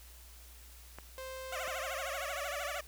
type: clicks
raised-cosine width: 0.5 ms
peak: -30 dBFS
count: 2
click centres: 0.986 / 1.678 s
type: tone with pitch glide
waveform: sawtooth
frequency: 523.3 to 574 Hz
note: C5 to D5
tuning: 0 to -40 cents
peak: -38 dBFS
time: 1.18-2.8 s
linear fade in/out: 0 ms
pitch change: +160 cents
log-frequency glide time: 1.64-2.57 s
type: tone with vibrato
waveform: 15% pulse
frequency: 659.3 Hz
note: E5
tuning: in tune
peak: -31 dBFS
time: 1.52-2.81 s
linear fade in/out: 5 ms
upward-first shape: triangle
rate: 13 Hz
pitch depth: 260 cents each way
effects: added 60 Hz sine -53 dBFS peak until 2.87 s + white hiss -57 dBFS RMS until 2.87 s